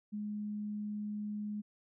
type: tone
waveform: sine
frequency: 209.1 Hz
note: G#3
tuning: 12 cents sharp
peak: -36 dBFS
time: 0.12-1.62 s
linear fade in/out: 20 ms
effects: none